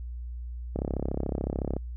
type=click train; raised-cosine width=2 ms; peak=-16 dBFS; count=35; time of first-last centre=0.76-1.766 s; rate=33.8 Hz; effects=added 60 Hz sine -34 dBFS peak until 1.96 s